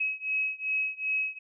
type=beating tone pair; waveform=sine; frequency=2556 / 2558.6 Hz; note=D#7 / D#7; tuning=+46 / +48 cents; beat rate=2.6 Hz; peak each=-30 / -31 dBFS; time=0-1.39 s; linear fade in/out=10 ms; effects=none